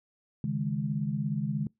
sine chord, C# suspended second, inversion none, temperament equal, 138.59 / 155.56 / 207.7 Hz, C#3 / D#3 / G#3, 0 / 0 / 0 cents, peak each -32 dBFS, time 0.44-1.67 s, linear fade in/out 2 ms, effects noise-tail reverb RT60 0.2 s tail -25 dB re dry

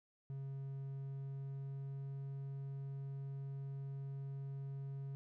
triangle tone with pitch glide, 136.5 to 137.37 Hz, C#3 to C#3, -26 to -15 cents, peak -40 dBFS, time 0.3-5.15 s, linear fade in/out 0 ms, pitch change +11 cents, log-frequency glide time 0.81-2.16 s, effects none

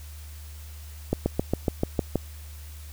slowing click train, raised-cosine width 2 ms, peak -9 dBFS, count 8, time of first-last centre 1.13-2.157 s, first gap 130 ms, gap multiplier 1.04, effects added 75 Hz sine -39 dBFS peak until 2.92 s + white hiss -50 dBFS RMS until 2.92 s

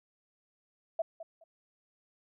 sine tone with echo, 658 Hz, E5, 3 cents flat, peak -27 dBFS, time 0.99-1.02 s, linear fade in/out 5 ms, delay 210 ms, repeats 2, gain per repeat -14 dB, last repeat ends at 1.44 s, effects none

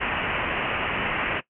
white low-pass noise, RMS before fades -27 dBFS, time 0-1.41 s, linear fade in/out 20 ms, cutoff 2900 Hz, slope 96 dB/octave, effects noise-tail reverb RT60 0.1 s tail -17 dB re dry

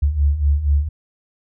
sine beating tone pair, 69.3 / 73.5 Hz, C#2 / D2, 0 / +2 cents, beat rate 4.2 Hz, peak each -20 / -15 dBFS, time 0.02-0.89 s, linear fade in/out 10 ms, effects none

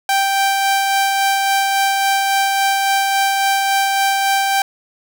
sawtooth tone with tremolo, 784 Hz, G5, in tune, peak -9 dBFS, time 0.09-4.62 s, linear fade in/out 2 ms, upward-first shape sine, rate 3.6 Hz, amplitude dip 25%, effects none

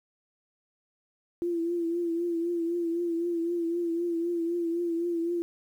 sine tone with vibrato, 340 Hz, F4, 46 cents flat, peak -26 dBFS, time 1.42-5.42 s, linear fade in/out 0 ms, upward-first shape triangle, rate 3.9 Hz, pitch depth 54 cents each way, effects 10-bit

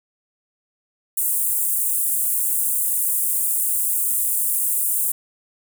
pink high-pass noise, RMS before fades -21 dBFS, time 1.17-5.12 s, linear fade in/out 5 ms, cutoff 8400 Hz, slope 48 dB/octave, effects none

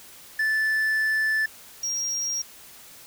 triangle tone pair in turn, 1752 / 5627 Hz, A6 / F8, -8 / +12 cents, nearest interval octave + minor sixth, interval 2020 cents, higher second, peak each -19 / -24 dBFS, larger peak first, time 0.39-1.46 / 1.83-2.42 s, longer first, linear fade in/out 5 ms, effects white hiss -47 dBFS RMS until 3.06 s

